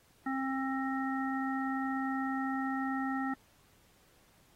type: harmonic tone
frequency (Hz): 266.6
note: C4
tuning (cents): +33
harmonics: 1 / 3 / 5 / 7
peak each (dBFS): -33 / -38 / -40 / -41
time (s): 0.26-3.34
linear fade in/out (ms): 5
effects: pink hiss -66 dBFS RMS until 4.55 s + AAC 48 kbps